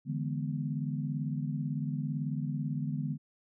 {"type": "chord", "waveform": "sine", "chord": "E dominant seventh", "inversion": "third", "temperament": "equal", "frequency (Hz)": [146.83, 164.81, 207.7, 246.9], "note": ["D3", "E3", "G#3", "B3"], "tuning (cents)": [0, 0, 0, 0], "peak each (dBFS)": [-33, -39, -39, -38], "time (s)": [0.05, 3.18], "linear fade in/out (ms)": 50, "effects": []}